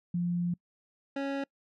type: tone pair in turn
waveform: sine / 25% pulse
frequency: 174.61 / 276.4 Hz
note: F3 / C#4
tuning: 0 / -5 cents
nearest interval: minor sixth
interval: 795 cents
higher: second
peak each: -27 dBFS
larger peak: neither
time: 0.14-0.54 / 1.16-1.44 s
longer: first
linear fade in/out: 5 ms
effects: noise-tail reverb RT60 0.1 s tail -26 dB re dry + low-pass 3000 Hz 12 dB/octave